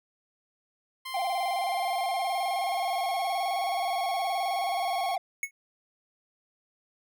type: tone with pitch glide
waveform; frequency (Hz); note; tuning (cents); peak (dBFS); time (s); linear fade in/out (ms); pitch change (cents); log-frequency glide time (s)
15% pulse; 1046.5 to 1097.9; C6 to C#6; 0 to -17; -29; 1.05-5.16; 10; +83; 1.46-3.56
type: tone with vibrato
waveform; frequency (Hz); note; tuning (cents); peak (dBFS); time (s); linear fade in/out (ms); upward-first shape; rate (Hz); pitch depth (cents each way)
triangle; 740; F#5; 0; -25; 1.14-5.18; 5; square; 19; 96
type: tone with exponential decay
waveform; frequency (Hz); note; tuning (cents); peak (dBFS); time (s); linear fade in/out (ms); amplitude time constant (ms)
square; 2200; C#7; -14; -25; 5.43-5.51; 2; 17
effects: none